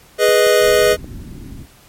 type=chord; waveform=square; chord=G# minor; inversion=none; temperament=equal; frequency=415.3 / 493.9 / 622.3 Hz; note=G#4 / B4 / D#5; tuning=0 / 0 / 0 cents; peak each=-15 dBFS; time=0.18-0.97 s; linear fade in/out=50 ms
type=clicks; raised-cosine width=2 ms; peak=-21 dBFS; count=5; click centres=0.288 / 0.467 / 0.834 / 0.927 / 1.044 s
type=low-pass noise; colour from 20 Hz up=pink; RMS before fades=-32 dBFS; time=0.59-1.67 s; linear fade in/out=50 ms; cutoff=350 Hz; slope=48 dB/octave
effects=pink hiss -47 dBFS RMS until 1.88 s + MP3 64 kbps